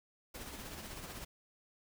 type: noise with tremolo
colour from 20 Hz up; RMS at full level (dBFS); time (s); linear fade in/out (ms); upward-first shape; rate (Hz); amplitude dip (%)
pink; -45; 0.34-1.25; 10; sine; 16; 40
effects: none